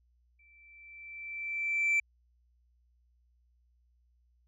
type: tone with exponential growth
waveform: sine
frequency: 2334 Hz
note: D7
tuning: 11 cents flat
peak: -21 dBFS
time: 0.39-2 s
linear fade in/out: 5 ms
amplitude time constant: 350 ms
effects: tanh soft clip ceiling -23 dBFS + added 60 Hz sine -66 dBFS peak until 4.47 s